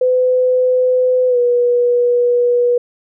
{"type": "tone with pitch glide", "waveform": "sine", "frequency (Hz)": [506, 485.4], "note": ["B4", "B4"], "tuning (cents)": [42, -30], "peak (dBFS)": -10, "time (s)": [0.01, 2.78], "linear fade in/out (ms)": 5, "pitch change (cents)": -72, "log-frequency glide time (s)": [1.28, 1.38], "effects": []}